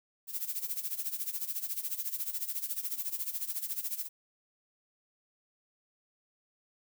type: noise with tremolo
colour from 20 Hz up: violet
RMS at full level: -33 dBFS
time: 0.27-4.09 s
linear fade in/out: 50 ms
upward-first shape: sine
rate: 14 Hz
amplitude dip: 80%
effects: none